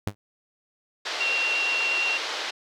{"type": "tone with exponential decay", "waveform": "sawtooth", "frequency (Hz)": 102, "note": "G#2", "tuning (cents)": -31, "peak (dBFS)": -18, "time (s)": [0.07, 0.15], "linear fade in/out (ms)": 0, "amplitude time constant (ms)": 16}
{"type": "band-pass noise", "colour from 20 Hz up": "white", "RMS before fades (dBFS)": -31, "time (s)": [1.05, 2.51], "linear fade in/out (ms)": 10, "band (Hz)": [380, 4600], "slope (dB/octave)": 24}
{"type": "tone with vibrato", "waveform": "sine", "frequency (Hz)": 2747, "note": "F7", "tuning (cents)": -29, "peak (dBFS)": -23, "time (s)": [1.2, 2.18], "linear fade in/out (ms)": 10, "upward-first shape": "sine", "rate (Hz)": 8.6, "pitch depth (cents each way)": 9}
{"effects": []}